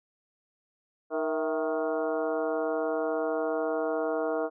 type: harmonic tone with a mistuned harmonic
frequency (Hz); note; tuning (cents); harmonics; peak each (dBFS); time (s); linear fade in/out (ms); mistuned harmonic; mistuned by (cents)
156.5; D#3; +10; 2 / 3 / 4 / 5 / 6 / 7 / 8 / 9; -34 / -30 / -31 / -39 / -43 / -41 / -43 / -41; 1.1-4.5; 50; 4; +70
effects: none